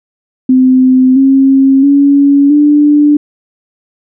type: tone with pitch steps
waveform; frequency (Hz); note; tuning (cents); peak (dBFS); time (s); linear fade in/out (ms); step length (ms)
sine; 257.7 / 269.4 / 281.7 / 294.5; C4 / C#4 / C#4 / D4; -26 / -49 / +28 / +5; -3; 0.49-3.17; 5; 670
effects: none